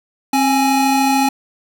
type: tone pair together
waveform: square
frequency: 266.8 / 834 Hz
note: C4 / G#5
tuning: +34 / +7 cents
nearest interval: octave + minor sixth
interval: 1973 cents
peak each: -16 dBFS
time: 0.33-1.29 s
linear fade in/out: 5 ms
effects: none